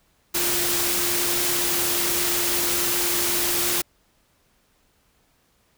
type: tone in noise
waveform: sine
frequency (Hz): 349.2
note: F4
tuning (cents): 0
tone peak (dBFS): -31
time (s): 0.34-3.82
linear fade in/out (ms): 10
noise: white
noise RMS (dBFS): -23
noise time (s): 0.34-3.82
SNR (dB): -11
effects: pink hiss -64 dBFS RMS until 5.77 s